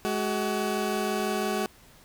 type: tone pair together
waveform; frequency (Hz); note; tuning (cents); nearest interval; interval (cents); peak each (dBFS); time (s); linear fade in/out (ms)
20% pulse; 211 / 376; G#3 / F#4; +28 / +28; minor seventh; 1000; -24; 0.05-1.66; 0
effects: pink hiss -55 dBFS RMS until 2.04 s